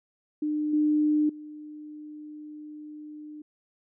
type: tone with level steps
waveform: sine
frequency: 301.6 Hz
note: D4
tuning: 46 cents sharp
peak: -25 / -20 / -39 dBFS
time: 0.42-3.42 s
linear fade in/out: 5 ms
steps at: 0.73 / 1.29 s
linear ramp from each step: 5 ms
effects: none